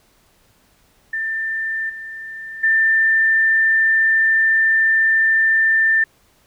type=tone with level steps; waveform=sine; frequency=1787 Hz; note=A6; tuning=26 cents sharp; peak=-20 / -29 / -12 dBFS; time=1.13-6.04 s; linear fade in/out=5 ms; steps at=1.89 / 2.63 s; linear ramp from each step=10 ms; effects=pink hiss -57 dBFS RMS until 6.46 s